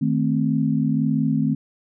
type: chord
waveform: sine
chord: A diminished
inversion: second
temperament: equal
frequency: 155.56 / 220 / 261.6 Hz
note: Eb3 / A3 / C4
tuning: 0 / 0 / 0 cents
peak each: -22 dBFS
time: 0.01-1.55 s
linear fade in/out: 10 ms
effects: none